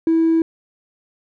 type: tone with hard clipping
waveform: sine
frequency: 326.6 Hz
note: E4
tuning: 16 cents flat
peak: -13 dBFS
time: 0.07-0.42 s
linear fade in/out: 2 ms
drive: 1 dB
effects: none